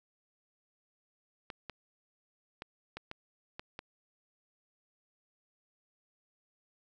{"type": "clicks", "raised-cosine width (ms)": 0.3, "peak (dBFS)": -25, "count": 7, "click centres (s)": [1.502, 1.697, 2.621, 2.97, 3.114, 3.595, 3.791], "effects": []}